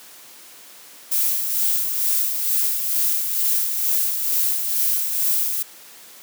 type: noise with tremolo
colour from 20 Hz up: violet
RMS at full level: -19 dBFS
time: 1.11-5.63 s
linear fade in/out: 10 ms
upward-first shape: sine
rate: 2.2 Hz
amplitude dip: 45%
effects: white hiss -44 dBFS RMS until 6.22 s + high-pass 200 Hz 12 dB/octave